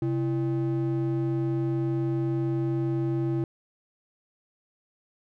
triangle ring-modulated tone, 233.1 Hz, A#3, in tune, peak -19 dBFS, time 0.02-3.44 s, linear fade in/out 2 ms, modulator 101 Hz, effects none

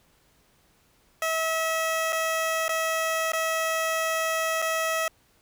15% pulse tone with dropouts, 646 Hz, E5, 35 cents flat, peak -18 dBFS, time 1.22-5.08 s, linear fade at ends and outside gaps 2 ms, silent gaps 2.124-2.128 / 2.682-2.692 / 3.32-3.333 / 4.619-4.623 s, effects pink hiss -63 dBFS RMS until 5.41 s

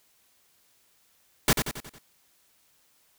pink noise with echo, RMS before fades -20 dBFS, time 1.48-1.53 s, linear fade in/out 2 ms, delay 91 ms, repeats 5, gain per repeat -6 dB, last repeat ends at 1.985 s, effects white hiss -65 dBFS RMS until 3.18 s

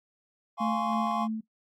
triangle chord, Db major seventh, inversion first, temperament equal with one note detuned, 698.5 / 830.6 / 1046.5 / 1118.4 Hz, F5 / Ab5 / C6 / Db6, 0 / 0 / 0 / +15 cents, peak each -31 dBFS, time 0.57-1.28 s, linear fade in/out 50 ms
sine tone with tremolo, 220 Hz, A3, in tune, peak -27 dBFS, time 0.6-1.41 s, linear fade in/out 10 ms, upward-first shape sine, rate 3.3 Hz, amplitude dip 55%
clicks, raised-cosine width 0.3 ms, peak -34 dBFS, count 3, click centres 0.932 / 1.073 / 1.113 s
effects noise-tail reverb RT60 0.1 s tail -17 dB re dry + MP3 96 kbps

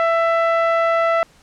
sawtooth tone with low-pass filter, 665 Hz, E5, 15 cents sharp, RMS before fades -17 dBFS, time 0-1.23 s, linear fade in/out 0 ms, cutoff 1700 Hz, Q 1.5, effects pink hiss -52 dBFS RMS until 1.42 s + low-pass 9000 Hz 12 dB/octave

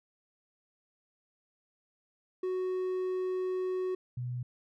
triangle / sine tone pair in turn, 370 / 123.47 Hz, F#4 / B2, 0 / 0 cents, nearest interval octave + perfect fifth, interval 1900 cents, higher first, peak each -28 / -33 dBFS, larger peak first, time 2.43-3.95 / 4.17-4.43 s, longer first, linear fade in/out 5 ms, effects none

